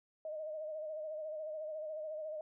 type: tone with vibrato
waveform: sine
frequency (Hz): 620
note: D#5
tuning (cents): -6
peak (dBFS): -39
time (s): 0.25-2.41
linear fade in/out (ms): 2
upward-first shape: sine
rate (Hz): 14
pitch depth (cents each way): 48
effects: none